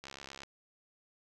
click train, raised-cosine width 0.2 ms, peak -28 dBFS, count 28, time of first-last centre 0.04-0.434 s, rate 68.5 Hz, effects none

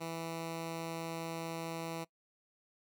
10% pulse tone, 164.81 Hz, E3, in tune, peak -30 dBFS, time 0-2.05 s, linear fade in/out 20 ms, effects noise-tail reverb RT60 0.1 s tail -23 dB re dry

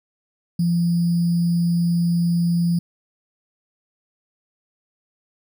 sine tone with sample-and-hold, 171.3 Hz, F3, 33 cents flat, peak -16 dBFS, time 0.59-2.79 s, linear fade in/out 5 ms, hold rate 4900 Hz, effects none

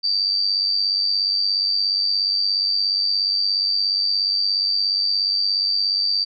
sine tone with amplitude modulation, 4649 Hz, D8, 18 cents flat, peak -15 dBFS, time 0.03-6.25 s, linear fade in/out 20 ms, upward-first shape sine, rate 97 Hz, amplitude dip 55%, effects none

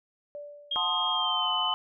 sine tone with exponential decay, 583 Hz, D5, 13 cents flat, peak -35 dBFS, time 0.35-1.23 s, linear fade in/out 0 ms, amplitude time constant 190 ms
sine tone with pitch glide, 3234 to 3017 Hz, G#7 to F#7, -47 to +33 cents, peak -27 dBFS, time 0.71-1.74 s, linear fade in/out 5 ms, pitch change -120 cents, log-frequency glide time 1.12-1.51 s
sine chord, F# diminished seventh, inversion none, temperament equal with one note detuned, 726.4 / 880 / 1046.5 / 1244.5 Hz, F#5 / A5 / C6 / Eb6, -32 / 0 / 0 / 0 cents, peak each -35 / -33 / -32 / -34 dBFS, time 0.76-1.74 s, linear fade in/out 0 ms
effects none

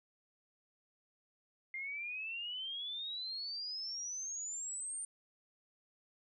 sine exponential sweep, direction up, 2093 to 9000 Hz, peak -39 dBFS, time 1.74-5.05 s, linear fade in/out 2 ms, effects none

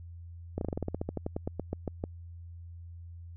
slowing click train, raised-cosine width 2 ms, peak -19 dBFS, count 19, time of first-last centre 0.58-2.039 s, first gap 32 ms, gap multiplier 1.1, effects added 85 Hz sine -43 dBFS peak until 3.36 s

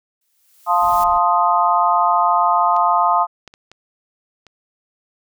blue noise with exponential growth, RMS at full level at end -30 dBFS, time 0.21-1.04 s, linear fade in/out 5 ms, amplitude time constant 180 ms
sine chord, F dominant seventh, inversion none, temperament equal, 698.5 / 880 / 1046.5 / 1244.5 Hz, F5 / A5 / C6 / Eb6, 0 / 0 / 0 / 0 cents, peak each -18 dBFS, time 0.66-3.27 s, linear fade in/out 50 ms
brown noise, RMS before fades -38 dBFS, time 0.82-1.18 s, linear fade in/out 2 ms
clicks, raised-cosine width 0.2 ms, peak -22 / -20 / -26 / -24 / -27 dBFS, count 5, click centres 2.765 / 3.477 / 3.539 / 3.716 / 4.467 s
effects none

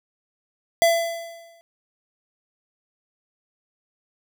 square tone with exponential decay, 672 Hz, E5, 33 cents sharp, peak -13 dBFS, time 0.82-1.61 s, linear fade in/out 0 ms, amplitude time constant 170 ms, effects none

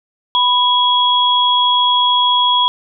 sine tone pair together, 987.8 / 3323 Hz, B5 / G#7, 0 / 0 cents, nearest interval octave + major sixth, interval 2100 cents, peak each -13 dBFS, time 0.35-2.68 s, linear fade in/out 0 ms, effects none

